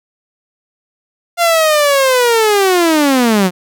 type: linear sweep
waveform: sawtooth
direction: down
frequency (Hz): 697 to 174.4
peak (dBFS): -5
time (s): 1.37-3.51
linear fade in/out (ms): 50
effects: none